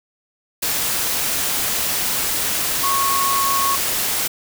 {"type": "tone in noise", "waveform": "sine", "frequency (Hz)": 1100, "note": "C#6", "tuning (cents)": -14, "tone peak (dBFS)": -18, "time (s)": [2.83, 3.76], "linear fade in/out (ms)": 10, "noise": "white", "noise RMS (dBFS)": -21, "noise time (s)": [0.62, 4.28], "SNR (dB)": 0, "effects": []}